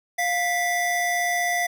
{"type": "tone pair together", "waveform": "square", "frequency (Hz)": [703.7, 1975.5], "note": ["F5", "B6"], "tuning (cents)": [13, 0], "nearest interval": "octave + tritone", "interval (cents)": 1787, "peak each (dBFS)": -25, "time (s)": [0.18, 1.67], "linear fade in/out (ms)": 10, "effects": []}